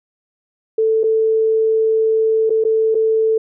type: tone with dropouts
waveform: sine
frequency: 442.3 Hz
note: A4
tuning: 9 cents sharp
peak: -12 dBFS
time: 0.78-3.38 s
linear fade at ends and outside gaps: 5 ms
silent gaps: 1.034-1.039 / 2.496-2.503 / 2.64-2.649 / 2.946-2.951 s
effects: none